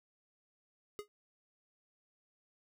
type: tone with exponential decay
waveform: square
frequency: 415.3 Hz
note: G#4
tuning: in tune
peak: -37 dBFS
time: 0.99-1.08 s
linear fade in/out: 0 ms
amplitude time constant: 18 ms
effects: none